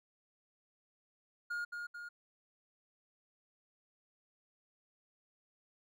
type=tone with echo; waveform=triangle; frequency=1425 Hz; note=F6; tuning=34 cents sharp; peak=-34 dBFS; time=1.5-1.65 s; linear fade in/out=10 ms; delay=220 ms; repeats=2; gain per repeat=-4 dB; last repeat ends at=2.09 s; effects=none